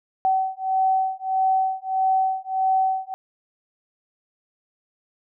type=beating tone pair; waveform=sine; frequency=760 / 761.6 Hz; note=F#5 / F#5; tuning=+46 / +50 cents; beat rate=1.6 Hz; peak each=-22 dBFS; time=0.25-3.14 s; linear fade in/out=0 ms; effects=none